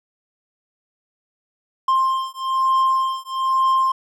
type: beating tone pair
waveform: triangle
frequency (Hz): 1054 / 1055.1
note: C6 / C6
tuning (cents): +12 / +14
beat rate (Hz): 1.1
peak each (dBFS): -18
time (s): 1.88-3.92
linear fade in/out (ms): 5
effects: none